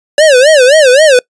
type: tone with vibrato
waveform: square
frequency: 561 Hz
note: C#5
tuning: 21 cents sharp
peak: -3 dBFS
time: 0.18-1.19 s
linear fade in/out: 2 ms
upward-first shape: sine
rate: 3.8 Hz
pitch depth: 220 cents each way
effects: noise-tail reverb RT60 0.1 s tail -24 dB re dry + resampled to 22050 Hz

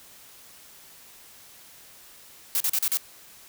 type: noise bursts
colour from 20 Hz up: blue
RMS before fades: -24 dBFS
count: 5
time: 2.55-2.971 s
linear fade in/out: 0 ms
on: 53 ms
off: 39 ms
effects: white hiss -50 dBFS RMS until 3.48 s

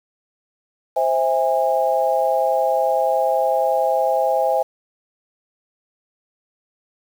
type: chord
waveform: sine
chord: C augmented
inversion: none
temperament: just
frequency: 523.3 / 654.1 / 817.6 Hz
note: C5 / E5 / G#5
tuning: 0 / -14 / -27 cents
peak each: -20 dBFS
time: 0.96-4.63 s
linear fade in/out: 10 ms
effects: 7-bit

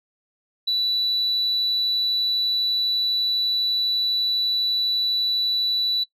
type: tone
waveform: sine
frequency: 3956 Hz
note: B7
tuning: 2 cents sharp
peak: -18 dBFS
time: 0.67-6.04 s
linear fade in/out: 10 ms
effects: noise-tail reverb RT60 0.1 s tail -19 dB re dry + tanh soft clip ceiling -16 dBFS

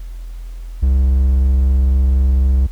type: tone with hard clipping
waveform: triangle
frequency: 66 Hz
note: C2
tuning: 16 cents sharp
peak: -11 dBFS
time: 0.82-2.67 s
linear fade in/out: 10 ms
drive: 6 dB
effects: added 42 Hz sine -26 dBFS peak until 2.71 s + pink hiss -50 dBFS RMS until 2.71 s

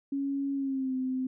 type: tone with pitch glide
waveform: sine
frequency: 277.2 to 258.6 Hz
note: C#4 to C4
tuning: 0 to -20 cents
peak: -28 dBFS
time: 0.12-1.27 s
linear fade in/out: 5 ms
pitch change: -120 cents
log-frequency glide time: 0.54-0.95 s
effects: none

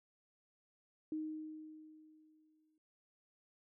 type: tone with exponential decay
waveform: sine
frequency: 311.1 Hz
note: D#4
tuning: in tune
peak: -36 dBFS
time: 1.12-2.78 s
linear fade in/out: 2 ms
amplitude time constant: 360 ms
effects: none

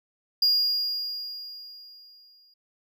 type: tone with exponential decay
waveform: triangle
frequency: 4841 Hz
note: D#8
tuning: 48 cents flat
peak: -16 dBFS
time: 0.42-2.54 s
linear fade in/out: 5 ms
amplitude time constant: 460 ms
effects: none

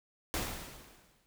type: noise with exponential decay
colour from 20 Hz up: pink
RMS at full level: -33 dBFS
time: 0.34-1.26 s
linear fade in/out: 0 ms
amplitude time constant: 200 ms
effects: none

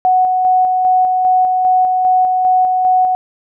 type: tone with tremolo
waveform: sine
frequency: 740 Hz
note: F#5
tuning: in tune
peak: -8 dBFS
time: 0.05-3.15 s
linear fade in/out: 0 ms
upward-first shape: square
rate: 2.5 Hz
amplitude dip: 30%
effects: none

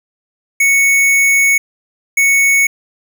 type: tone bursts at uneven times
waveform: square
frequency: 2217 Hz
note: C#7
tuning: in tune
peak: -9 dBFS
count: 2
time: 0.6-1.58 / 2.17-2.67 s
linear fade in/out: 5 ms
effects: none

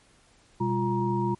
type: tone cluster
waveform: sine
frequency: 124.1 / 199.2 / 349.2 / 944 Hz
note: B2 / G3 / F4 / A#5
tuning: +9 / +28 / 0 / +22 cents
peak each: -29 dBFS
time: 0.6-1.35 s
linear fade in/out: 10 ms
effects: pink hiss -60 dBFS RMS until 1.39 s + MP3 48 kbps

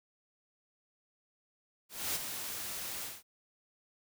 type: noise with ADSR envelope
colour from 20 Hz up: white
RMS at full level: -33 dBFS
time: 1.89-3.23 s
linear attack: 260 ms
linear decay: 26 ms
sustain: -7 dB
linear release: 200 ms
effects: none

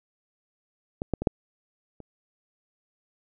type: clicks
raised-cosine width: 2 ms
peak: -16 / -11 / -17 / -6 / -29 dBFS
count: 5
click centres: 1.019 / 1.137 / 1.22 / 1.272 / 2.003 s
effects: none

